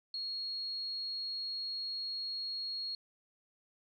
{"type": "tone", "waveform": "sine", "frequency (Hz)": 4300, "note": "C8", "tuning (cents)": 47, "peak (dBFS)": -36, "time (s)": [0.14, 2.95], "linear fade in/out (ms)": 2, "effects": []}